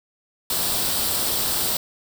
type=noise with comb filter; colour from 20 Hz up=white; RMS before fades=-23 dBFS; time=0.5-1.77 s; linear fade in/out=2 ms; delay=0.23 ms; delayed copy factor=+0.5; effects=none